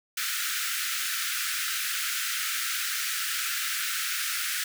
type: high-pass noise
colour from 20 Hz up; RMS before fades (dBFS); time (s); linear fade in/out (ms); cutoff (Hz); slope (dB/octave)
pink; -30; 0.17-4.64; 5; 1300; 96
effects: none